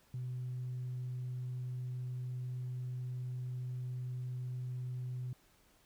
sine tone, 125.7 Hz, B2, 31 cents sharp, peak -36 dBFS, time 0.14-5.33 s, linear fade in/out 2 ms, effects tanh soft clip ceiling -34 dBFS + pink hiss -68 dBFS RMS until 5.85 s

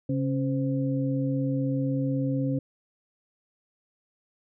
sine tone cluster, 136.9 / 273 / 516 Hz, C#3 / C#4 / C5, -21 / -26 / -24 cents, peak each -27 / -27 / -34 dBFS, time 0.09-2.59 s, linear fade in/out 5 ms, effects none

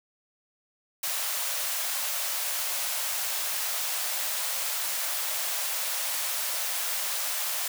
white high-pass noise, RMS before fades -30 dBFS, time 1.03-7.68 s, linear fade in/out 5 ms, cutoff 530 Hz, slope 48 dB/octave, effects none

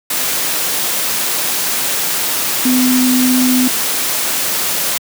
sine tone in noise, 253.4 Hz, B3, 45 cents sharp, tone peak -10 dBFS, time 2.65-3.68 s, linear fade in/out 5 ms, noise white, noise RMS -17 dBFS, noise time 0.1-4.98 s, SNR +4 dB, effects high-pass 150 Hz 12 dB/octave

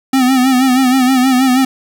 square tone with vibrato, 258.1 Hz, C4, 23 cents flat, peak -9 dBFS, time 0.13-1.65 s, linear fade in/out 5 ms, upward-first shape sine, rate 6.3 Hz, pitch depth 66 cents each way, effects 8-bit

